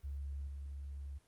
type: tone with level steps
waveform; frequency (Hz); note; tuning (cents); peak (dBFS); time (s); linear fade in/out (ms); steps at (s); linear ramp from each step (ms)
sine; 69.9; C#2; +15; -39 / -42; 0.03-1.19; 20; 0.47; 2
effects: pink hiss -71 dBFS RMS until 1.27 s + Opus 24 kbps